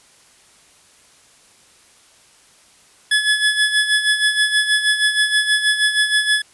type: tone with tremolo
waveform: 25% pulse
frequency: 1707 Hz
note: G#6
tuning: 47 cents sharp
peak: -8 dBFS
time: 3.11-6.42 s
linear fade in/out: 5 ms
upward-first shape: sine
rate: 6.3 Hz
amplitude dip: 65%
effects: white hiss -51 dBFS RMS until 6.53 s + resampled to 24000 Hz